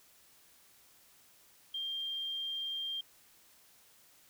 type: tone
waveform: sine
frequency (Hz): 3189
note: G7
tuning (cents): +29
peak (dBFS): -35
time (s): 1.74-3.01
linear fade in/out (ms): 5
effects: white hiss -63 dBFS RMS until 4.29 s